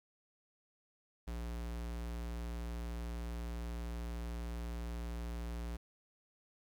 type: tone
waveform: square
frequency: 58.4 Hz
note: A#1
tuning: 4 cents sharp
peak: -40 dBFS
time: 1.27-5.77 s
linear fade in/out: 10 ms
effects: 11-bit